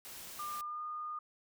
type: noise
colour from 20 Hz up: white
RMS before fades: -48 dBFS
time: 0.05-0.61 s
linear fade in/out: 0 ms
type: tone with pitch glide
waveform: sine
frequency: 1199 to 1222.1 Hz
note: D6 to D#6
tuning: +36 to -31 cents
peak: -38 dBFS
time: 0.39-1.19 s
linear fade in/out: 5 ms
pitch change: +33 cents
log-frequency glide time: 0.62-0.82 s
effects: none